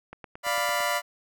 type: click train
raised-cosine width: 0.5 ms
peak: -25 dBFS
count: 7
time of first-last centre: 0.13-0.804 s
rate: 8.9 Hz
type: chord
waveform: 20% pulse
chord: B diminished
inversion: first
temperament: equal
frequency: 587.3 / 698.5 / 987.8 Hz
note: D5 / F5 / B5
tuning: 0 / 0 / 0 cents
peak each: -24 dBFS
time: 0.43-1.02 s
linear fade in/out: 50 ms
effects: none